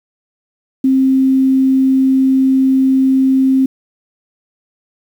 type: tone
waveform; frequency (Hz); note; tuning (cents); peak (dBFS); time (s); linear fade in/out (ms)
sine; 264.7; C4; +20; -8; 0.84-3.66; 5
effects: 7-bit